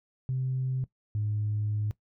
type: tone pair in turn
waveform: sine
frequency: 130 / 105.37 Hz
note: C3 / G#2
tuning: -11 / +26 cents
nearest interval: major third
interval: 363 cents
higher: first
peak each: -26 dBFS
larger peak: neither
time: 0.29-0.84 / 1.15-1.91 s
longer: second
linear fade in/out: 0 ms
effects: noise-tail reverb RT60 0.1 s tail -18 dB re dry + tanh soft clip ceiling -22 dBFS